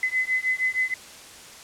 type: beating tone pair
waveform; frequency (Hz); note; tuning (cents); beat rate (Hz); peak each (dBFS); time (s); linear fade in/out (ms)
sine; 2025 / 2031.4; B6 / B6; +43 / +48; 6.4; -25; 0.03-0.94; 2
effects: white hiss -44 dBFS RMS until 1.63 s + low-pass 9000 Hz 12 dB/octave